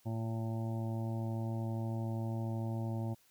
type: harmonic tone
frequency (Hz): 112.8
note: A2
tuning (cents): +44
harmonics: 1 / 2 / 3 / 5 / 6 / 7 / 8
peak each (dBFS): -35 / -41 / -45 / -49 / -51 / -52 / -53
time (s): 0.05-3.15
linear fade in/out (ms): 20
effects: white hiss -68 dBFS RMS until 3.3 s